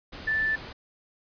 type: tone in noise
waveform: sine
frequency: 1760 Hz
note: A6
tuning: in tune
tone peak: -23 dBFS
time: 0.27-0.56 s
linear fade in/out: 10 ms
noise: pink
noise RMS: -41 dBFS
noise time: 0.12-0.73 s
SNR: +15 dB
effects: resampled to 11025 Hz